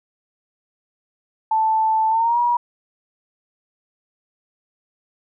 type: tone with pitch glide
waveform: sine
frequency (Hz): 880 to 959.6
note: A5 to A#5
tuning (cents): 0 to +50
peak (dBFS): -15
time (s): 1.51-2.57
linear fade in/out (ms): 5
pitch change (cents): +150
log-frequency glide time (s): 2.09-2.39
effects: none

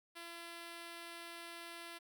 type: tone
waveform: 5% pulse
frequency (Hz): 339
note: E4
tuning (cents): +49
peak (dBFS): -36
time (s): 0.15-1.99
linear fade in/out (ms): 20
effects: none

